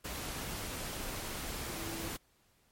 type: tone in noise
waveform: sine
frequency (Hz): 330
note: E4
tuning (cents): +2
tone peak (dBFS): -43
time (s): 1.76-2.09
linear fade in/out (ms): 10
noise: pink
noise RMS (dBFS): -40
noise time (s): 0.04-2.17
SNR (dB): -6
effects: pink hiss -70 dBFS RMS until 2.71 s + MP3 64 kbps